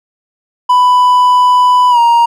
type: tone with pitch glide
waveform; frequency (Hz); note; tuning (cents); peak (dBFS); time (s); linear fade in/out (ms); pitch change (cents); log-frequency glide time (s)
triangle; 994 to 938.2; B5 to A#5; +11 to +11; -3; 0.69-2.26; 10; -100; 1.9-1.99
effects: none